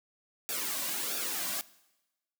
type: noise with flanger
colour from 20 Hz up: white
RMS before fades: -34 dBFS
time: 0.49-1.61 s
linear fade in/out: 0 ms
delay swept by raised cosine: 0.97 to 2.37 ms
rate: 1.5 Hz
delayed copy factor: -0.7
effects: noise-tail reverb RT60 1.0 s tail -20 dB re dry + high-pass 200 Hz 12 dB/octave